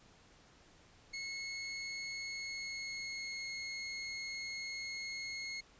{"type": "tone with pitch glide", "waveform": "25% pulse", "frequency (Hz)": [2180, 2160], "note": ["C#7", "C#7"], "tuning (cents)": [-29, -45], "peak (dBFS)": -36, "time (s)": [1.13, 5.61], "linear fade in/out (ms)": 10, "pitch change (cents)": -16, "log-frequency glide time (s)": [2.21, 3.57], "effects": ["pink hiss -63 dBFS RMS until 5.79 s", "resampled to 16000 Hz"]}